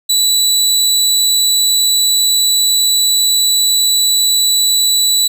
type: tone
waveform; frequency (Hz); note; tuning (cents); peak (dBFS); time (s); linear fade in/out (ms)
25% pulse; 3951; B7; 0; -6; 0.09-5.28; 10
effects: none